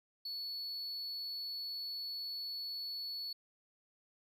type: tone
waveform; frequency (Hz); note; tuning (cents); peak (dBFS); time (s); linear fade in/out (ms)
triangle; 4418; C#8; -7; -38; 0.25-3.33; 5
effects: none